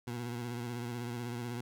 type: tone with vibrato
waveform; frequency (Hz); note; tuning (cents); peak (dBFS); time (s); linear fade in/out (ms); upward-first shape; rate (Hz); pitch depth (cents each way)
20% pulse; 120; B2; -49; -32; 0.07-1.61; 5; sine; 16; 47
effects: none